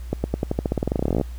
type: accelerating click train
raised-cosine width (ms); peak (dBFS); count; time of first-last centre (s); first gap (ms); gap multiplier
2; -8; 24; 0.13-1.213; 110; 0.91
effects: added 60 Hz sine -31 dBFS peak until 1.38 s + pink hiss -51 dBFS RMS until 1.38 s